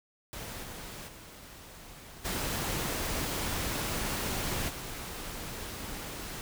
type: noise with level steps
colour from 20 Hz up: pink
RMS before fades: -41 / -43 / -49 / -33 / -40 dBFS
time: 0.33-6.41 s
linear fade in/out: 0 ms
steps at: 0.62 / 1.07 / 2.24 / 4.68 s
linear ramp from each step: 20 ms
effects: none